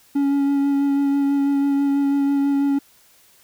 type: tone with vibrato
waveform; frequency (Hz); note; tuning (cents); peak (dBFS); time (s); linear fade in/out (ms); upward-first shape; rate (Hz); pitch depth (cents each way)
triangle; 280; C#4; +18; -14; 0.15-2.79; 10; sine; 6.1; 14
effects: white hiss -54 dBFS RMS until 3.43 s